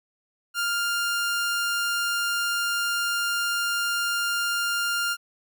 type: tone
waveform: sawtooth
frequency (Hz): 1401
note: F6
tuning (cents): +5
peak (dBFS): -20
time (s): 0.54-5.17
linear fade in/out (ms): 50
effects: none